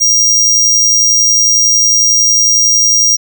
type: tone with amplitude modulation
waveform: square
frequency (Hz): 5700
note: F8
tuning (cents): +34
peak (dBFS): -5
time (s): 0-3.17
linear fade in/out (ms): 20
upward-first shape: sine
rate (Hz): 111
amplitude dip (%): 45
effects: none